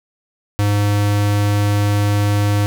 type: tone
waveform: square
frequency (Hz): 102.7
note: G#2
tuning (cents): -19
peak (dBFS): -14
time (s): 0.59-2.66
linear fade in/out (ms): 0
effects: none